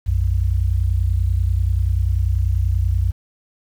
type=tone pair together; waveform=sine; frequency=60.8 / 91.1 Hz; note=B1 / F#2; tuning=-26 / -26 cents; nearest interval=perfect fifth; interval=700 cents; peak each=-18 / -18 dBFS; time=0.06-3.12 s; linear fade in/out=20 ms; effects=8-bit